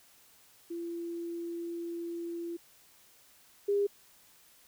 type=tone pair in turn; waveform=sine; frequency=340 / 404.3 Hz; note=F4 / G#4; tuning=-46 / -46 cents; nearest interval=minor third; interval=300 cents; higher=second; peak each=-35 / -25 dBFS; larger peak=second; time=0.7-2.57 / 3.68-3.87 s; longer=first; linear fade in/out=10 ms; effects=white hiss -61 dBFS RMS until 4.67 s